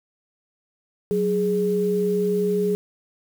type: tone pair together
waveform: sine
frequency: 185.17 / 415.7 Hz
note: F#3 / G#4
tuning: +2 / +2 cents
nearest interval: octave + major second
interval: 1400 cents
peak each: -24 / -20 dBFS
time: 1.11-2.75 s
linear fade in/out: 0 ms
effects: 7-bit